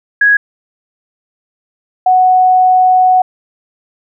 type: tone pair in turn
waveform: sine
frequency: 1661.2 / 740 Hz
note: G#6 / F#5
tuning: 0 / 0 cents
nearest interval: octave + major second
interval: 1400 cents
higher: first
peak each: -5 dBFS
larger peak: neither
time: 0.21-0.37 / 2.06-3.22 s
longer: second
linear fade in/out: 5 ms
effects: none